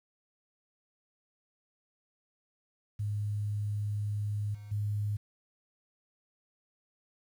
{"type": "tone with level steps", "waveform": "sine", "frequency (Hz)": 103.83, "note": "G#2", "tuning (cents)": 0, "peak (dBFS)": [-30, -43, -29], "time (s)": [2.99, 5.17], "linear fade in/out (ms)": 10, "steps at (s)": [4.54, 4.71], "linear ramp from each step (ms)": 10, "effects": ["10-bit"]}